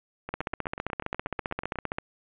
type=two click trains; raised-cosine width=0.5 ms; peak=-14 / -21 dBFS; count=26 / 13; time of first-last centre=0.34-1.985 / 0.29-1.757 s; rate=15.2 / 8.18 Hz; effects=resampled to 8000 Hz + 7-bit